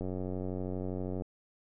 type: click train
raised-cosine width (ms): 2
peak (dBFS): -24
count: 113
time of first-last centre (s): 0.01-1.221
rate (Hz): 92.5
effects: none